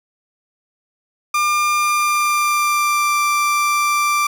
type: tone with pitch glide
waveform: 30% pulse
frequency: 1200 to 1178 Hz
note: D6 to D6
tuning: +37 to +5 cents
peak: -12 dBFS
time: 1.34-4.27 s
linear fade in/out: 5 ms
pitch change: -32 cents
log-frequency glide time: 1.79-3.22 s
effects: none